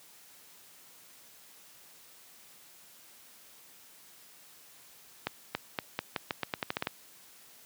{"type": "accelerating click train", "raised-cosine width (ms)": 0.3, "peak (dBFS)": -14, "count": 13, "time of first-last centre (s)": [5.27, 6.871], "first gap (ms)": 280, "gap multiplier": 0.85, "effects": ["white hiss -56 dBFS RMS until 7.65 s", "high-pass 100 Hz 12 dB/octave"]}